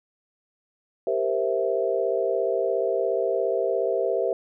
sine chord, C dominant seventh, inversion second, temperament equal, 392 / 466.2 / 523.3 / 659.3 Hz, G4 / Bb4 / C5 / E5, 0 / 0 / 0 / 0 cents, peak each -27 dBFS, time 1.07-4.33 s, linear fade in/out 2 ms, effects none

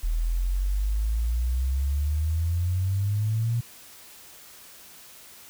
sine exponential sweep, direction up, 38.89 to 119.7 Hz, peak -22 dBFS, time 0.03-3.61 s, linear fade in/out 10 ms, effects white hiss -48 dBFS RMS until 5.49 s

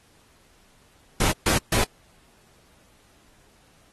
pink noise bursts, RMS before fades -22 dBFS, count 3, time 1.2-1.84 s, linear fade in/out 5 ms, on 120 ms, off 140 ms, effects pink hiss -59 dBFS RMS until 3.92 s + AAC 32 kbps

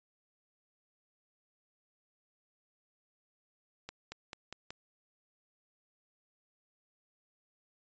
accelerating click train, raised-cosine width 0.2 ms, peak -25 dBFS, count 5, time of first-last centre 3.89-4.705 s, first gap 230 ms, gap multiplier 0.92, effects resampled to 16000 Hz

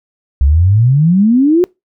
sine exponential sweep, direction up, 64.8 to 369.7 Hz, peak -6 dBFS, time 0.41-1.64 s, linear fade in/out 0 ms, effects noise-tail reverb RT60 0.2 s tail -24 dB re dry

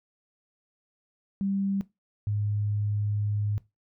sine tone pair in turn, 196.5 / 103.87 Hz, G3 / G#2, +4 / +1 cents, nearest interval major seventh, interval 1103 cents, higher first, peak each -25 dBFS, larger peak neither, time 1.41-1.81 / 2.27-3.58 s, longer second, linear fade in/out 0 ms, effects noise-tail reverb RT60 0.2 s tail -18 dB re dry

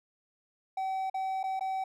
triangle tone with dropouts, 764 Hz, G5, 45 cents flat, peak -28 dBFS, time 0.77-1.84 s, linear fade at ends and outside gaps 5 ms, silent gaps 1.099-1.142 / 1.431-1.438 / 1.595-1.608 s, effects none

